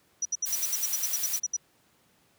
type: tone bursts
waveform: sine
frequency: 5860 Hz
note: F#8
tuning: 18 cents flat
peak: -25 dBFS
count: 14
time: 0.22-1.566 s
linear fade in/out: 5 ms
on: 33 ms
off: 68 ms
type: noise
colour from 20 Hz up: blue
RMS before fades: -32 dBFS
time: 0.45-1.4 s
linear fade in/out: 20 ms
effects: pink hiss -65 dBFS RMS until 2.38 s + high-pass 100 Hz 12 dB/octave